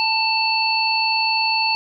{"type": "harmonic tone", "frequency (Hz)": 888, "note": "A5", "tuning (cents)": 16, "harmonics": [1, 3, 5], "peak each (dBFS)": [-21, -21, -21], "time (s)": [0, 1.75], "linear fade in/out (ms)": 0, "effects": []}